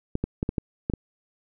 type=clicks; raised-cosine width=3 ms; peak=-12 dBFS; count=7; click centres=0.154 / 0.24 / 0.429 / 0.491 / 0.582 / 0.899 / 0.937 s; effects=none